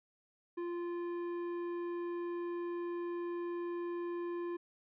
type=tone with tanh clipping; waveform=sine; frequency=346.8 Hz; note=F4; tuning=12 cents flat; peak=-38 dBFS; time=0.57-4.57 s; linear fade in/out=10 ms; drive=11 dB; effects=none